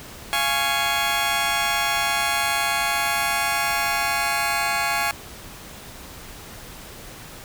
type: chord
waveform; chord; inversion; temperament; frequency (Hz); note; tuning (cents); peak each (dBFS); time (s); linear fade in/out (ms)
15% pulse; Db major; first; just; 693 / 831.5 / 1108.7; F5 / Ab5 / Db6; -14 / +2 / 0; -20 / -17 / -19; 0.33-5.11; 0
effects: pink hiss -40 dBFS RMS until 7.44 s